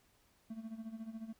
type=tone with tremolo; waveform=triangle; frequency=223.1 Hz; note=A3; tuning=24 cents sharp; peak=-38 dBFS; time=0.5-1.33 s; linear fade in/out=5 ms; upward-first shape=sine; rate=14 Hz; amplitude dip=75%; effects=pink hiss -71 dBFS RMS until 1.39 s